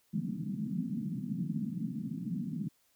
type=band-pass noise; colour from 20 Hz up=pink; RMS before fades=-36 dBFS; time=0.13-2.69 s; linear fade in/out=10 ms; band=150 to 250 Hz; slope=48 dB/octave; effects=white hiss -71 dBFS RMS until 2.95 s